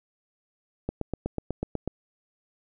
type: click train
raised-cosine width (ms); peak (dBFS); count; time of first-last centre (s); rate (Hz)
2; -15; 9; 0.89-1.876; 8.11
effects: none